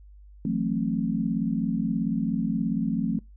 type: chord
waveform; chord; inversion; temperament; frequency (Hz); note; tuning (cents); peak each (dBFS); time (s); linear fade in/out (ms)
sine; F# half-diminished seventh; third; just; 166.5 / 185 / 222 / 266.4; E3 / F#3 / A3 / C4; +18 / 0 / +16 / +31; -31 / -29 / -27 / -30; 0.45-3.19; 2
effects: noise-tail reverb RT60 0.2 s tail -26 dB re dry + added 50 Hz sine -46 dBFS peak until 3.36 s